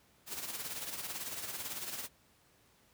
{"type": "noise with tremolo", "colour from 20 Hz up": "white", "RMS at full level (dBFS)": -39, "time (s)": [0.26, 2.09], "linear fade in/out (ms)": 50, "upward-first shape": "sine", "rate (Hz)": 18, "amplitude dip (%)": 55, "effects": ["pink hiss -67 dBFS RMS until 2.93 s", "high-pass 60 Hz 12 dB/octave"]}